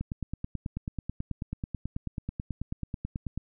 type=click train; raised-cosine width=5 ms; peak=-20 dBFS; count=32; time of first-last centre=0.01-3.376 s; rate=9.21 Hz; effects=none